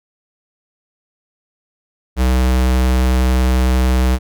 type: tone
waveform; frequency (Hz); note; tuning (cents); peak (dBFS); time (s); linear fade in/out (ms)
square; 63.5; B1; +49; -12; 2.16-4.19; 50
effects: none